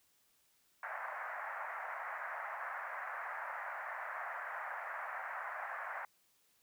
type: band-pass noise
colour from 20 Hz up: white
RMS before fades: -43 dBFS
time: 0.83-6.05 s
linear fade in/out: 2 ms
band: 620 to 1900 Hz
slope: 48 dB/octave
effects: white hiss -73 dBFS RMS until 6.62 s